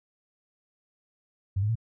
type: tone with pitch steps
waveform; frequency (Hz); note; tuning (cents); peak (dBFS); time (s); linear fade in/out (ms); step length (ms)
sine; 96.8 / 104.95 / 113.79; G2 / G#2 / A#2; -21 / +19 / -41; -23; 1.56-1.755; 10; 65
effects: none